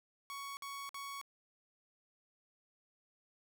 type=tone bursts; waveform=sawtooth; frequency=1115 Hz; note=C#6; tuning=10 cents sharp; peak=-39 dBFS; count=3; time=0.3-1.214 s; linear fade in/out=0 ms; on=270 ms; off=52 ms; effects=none